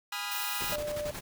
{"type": "chord", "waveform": "15% pulse", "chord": "F half-diminished seventh", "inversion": "first", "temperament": "equal with one note detuned", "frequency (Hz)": [821.5, 987.8, 1244.5, 1396.9], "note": ["Ab5", "Cb6", "Eb6", "F6"], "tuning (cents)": [-19, 0, 0, 0], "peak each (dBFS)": -33, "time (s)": [0.12, 0.76], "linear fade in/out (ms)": 5}
{"type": "noise", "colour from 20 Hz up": "blue", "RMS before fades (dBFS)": -37, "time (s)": [0.31, 0.76], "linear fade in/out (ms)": 10}
{"type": "noise with tremolo", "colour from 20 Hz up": "pink", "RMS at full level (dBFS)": -39, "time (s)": [0.6, 1.21], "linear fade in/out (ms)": 10, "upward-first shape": "square", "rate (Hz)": 11, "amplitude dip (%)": 55}
{"type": "tone", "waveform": "sine", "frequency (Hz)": 594, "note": "D5", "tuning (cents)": 20, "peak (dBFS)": -32, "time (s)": [0.72, 1.11], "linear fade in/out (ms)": 5}
{"effects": []}